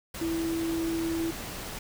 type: tone in noise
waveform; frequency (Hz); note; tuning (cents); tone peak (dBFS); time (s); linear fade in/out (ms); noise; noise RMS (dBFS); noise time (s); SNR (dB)
sine; 329.6; E4; 0; -27; 0.21-1.31; 5; pink; -38; 0.14-1.79; +8
effects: none